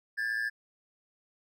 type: tone pair together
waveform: triangle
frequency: 1628 / 1742 Hz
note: G#6 / A6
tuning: -35 / -18 cents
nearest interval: minor second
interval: 117 cents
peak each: -31 / -30 dBFS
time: 0.17-0.5 s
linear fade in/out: 20 ms
effects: none